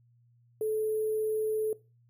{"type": "tone with sample-and-hold", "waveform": "sine", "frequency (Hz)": 432.7, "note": "A4", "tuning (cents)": -29, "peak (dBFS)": -27, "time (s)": [0.61, 1.73], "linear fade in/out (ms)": 2, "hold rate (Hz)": 11025, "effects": ["noise-tail reverb RT60 0.3 s tail -20 dB re dry", "added 119 Hz sine -61 dBFS peak until 2.09 s"]}